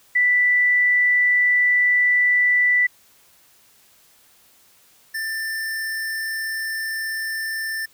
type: tone pair in turn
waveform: sine / square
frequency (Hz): 1975.5 / 1780.8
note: B6 / A6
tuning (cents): 0 / +20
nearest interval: major second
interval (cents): 180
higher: first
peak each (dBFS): -14 / -25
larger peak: first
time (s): 0.15-2.87 / 5.14-7.86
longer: neither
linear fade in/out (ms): 10
effects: white hiss -55 dBFS RMS until 7.93 s